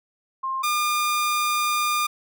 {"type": "tone pair in turn", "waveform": ["sine", "sawtooth"], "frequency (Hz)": [1060, 1207.3], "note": ["C6", "D6"], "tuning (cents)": [22, 47], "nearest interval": "major second", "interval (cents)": 225, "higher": "second", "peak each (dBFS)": [-24, -17], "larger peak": "second", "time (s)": [[0.43, 0.63], [0.63, 2.07]], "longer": "second", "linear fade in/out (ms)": 10, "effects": []}